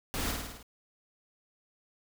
pink noise with echo, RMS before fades -34 dBFS, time 0.14-0.31 s, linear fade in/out 0 ms, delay 53 ms, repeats 6, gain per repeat -3 dB, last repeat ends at 0.628 s, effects none

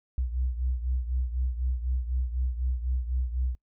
sine beating tone pair, 62 / 66 Hz, B1 / C2, +7 / +16 cents, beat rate 4 Hz, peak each -26 / -31 dBFS, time 0.18-3.55 s, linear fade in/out 0 ms, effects noise-tail reverb RT60 0.1 s tail -24 dB re dry + tanh soft clip ceiling -20 dBFS

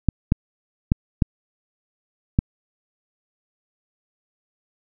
clicks, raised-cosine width 5 ms, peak -3 dBFS, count 5, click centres 0.087 / 0.321 / 0.919 / 1.222 / 2.389 s, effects none

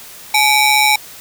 sawtooth ring-modulated tone, 1565 Hz, G6, 3 cents flat, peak -3 dBFS, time 0.34-0.96 s, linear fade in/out 5 ms, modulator 715 Hz, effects white hiss -36 dBFS RMS until 1.2 s

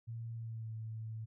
sine tone with pitch glide, 115 to 110.89 Hz, A#2 to A2, -23 to +14 cents, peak -40 dBFS, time 0.07-1.26 s, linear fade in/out 20 ms, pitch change -63 cents, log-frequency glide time 0.33-0.72 s, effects none

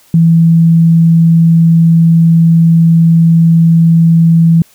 sine tone, 165.4 Hz, E3, 6 cents sharp, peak -3 dBFS, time 0.14-4.62 s, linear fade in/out 2 ms, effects white hiss -46 dBFS RMS until 4.74 s

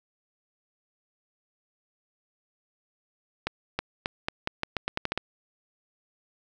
accelerating click train, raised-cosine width 0.3 ms, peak -11 dBFS, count 12, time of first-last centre 3.47-5.176 s, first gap 320 ms, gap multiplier 0.84, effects none

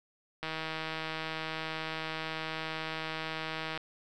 click train, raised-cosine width 0.3 ms, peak -20 dBFS, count 533, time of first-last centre 0.43-3.776 s, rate 159 Hz, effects none

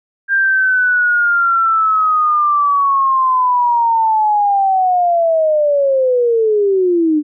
sine linear sweep, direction down, 1600 to 293.7 Hz, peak -10 dBFS, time 0.28-7.23 s, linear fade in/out 50 ms, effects none

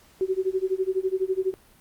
sine tone with tremolo, 377.9 Hz, F#4, 37 cents sharp, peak -19 dBFS, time 0.21-1.54 s, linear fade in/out 0 ms, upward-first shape sine, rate 12 Hz, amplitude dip 95%, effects pink hiss -56 dBFS RMS until 1.8 s + Opus 48 kbps

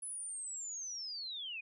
sine linear sweep, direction down, 10280 to 2419 Hz, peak -40 dBFS, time 0.02-1.61 s, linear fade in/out 10 ms, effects none

